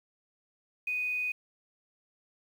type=tone with quantisation; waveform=sine; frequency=2489 Hz; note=D#7; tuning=in tune; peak=-29 dBFS; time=0.87-1.32 s; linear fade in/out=5 ms; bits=9; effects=none